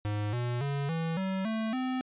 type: tone with pitch steps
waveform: square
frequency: 104.4 / 121.32 / 140.98 / 163.82 / 190.37 / 221.2 / 257.1 Hz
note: G#2 / B2 / C#3 / E3 / F#3 / A3 / C4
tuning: +10 / -30 / +30 / -10 / +50 / +9 / -30 cents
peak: -30 dBFS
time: 0.05-2.01 s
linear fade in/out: 0 ms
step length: 280 ms
effects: resampled to 8000 Hz